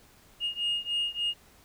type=beating tone pair; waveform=sine; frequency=2848 / 2851.4 Hz; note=F7 / F7; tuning=+33 / +35 cents; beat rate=3.4 Hz; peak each=-29 / -30 dBFS; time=0.4-1.34 s; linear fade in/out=50 ms; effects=tanh soft clip ceiling -23 dBFS + pink hiss -58 dBFS RMS until 1.64 s